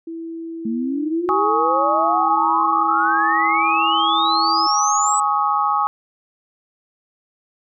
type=tone; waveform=sine; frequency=329.6 Hz; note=E4; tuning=in tune; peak=-27 dBFS; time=0.07-4.67 s; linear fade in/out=5 ms
type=exponential sweep; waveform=sine; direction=up; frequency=220 to 8070 Hz; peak=-20 dBFS; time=0.65-5.2 s; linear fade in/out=5 ms
type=chord; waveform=sine; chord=Ab suspended fourth; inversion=none; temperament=equal with one note detuned; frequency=830.6 / 1108.7 / 1263.3 Hz; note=Ab5 / Db6 / Eb6; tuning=0 / 0 / +26 cents; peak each=-20 dBFS; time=1.29-5.87 s; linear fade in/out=0 ms
effects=none